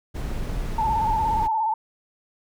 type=noise; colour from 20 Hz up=brown; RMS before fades=-28 dBFS; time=0.14-1.48 s; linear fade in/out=20 ms
type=tone with vibrato; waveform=sine; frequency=880 Hz; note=A5; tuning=in tune; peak=-20 dBFS; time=0.78-1.74 s; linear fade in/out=5 ms; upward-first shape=square; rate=17 Hz; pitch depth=44 cents each way
effects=none